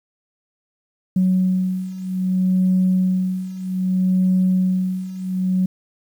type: beating tone pair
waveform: sine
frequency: 185 / 185.63 Hz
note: F#3 / F#3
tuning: 0 / +6 cents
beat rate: 0.63 Hz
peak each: -20 / -17 dBFS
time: 1.16-5.66 s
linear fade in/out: 5 ms
effects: tanh soft clip ceiling -9 dBFS + 8-bit